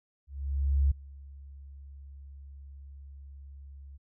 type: tone with ADSR envelope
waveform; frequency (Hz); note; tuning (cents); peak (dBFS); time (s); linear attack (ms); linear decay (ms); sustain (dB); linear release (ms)
sine; 69.3; C#2; 0; -20; 0.27-3.98; 640; 8; -24; 21
effects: none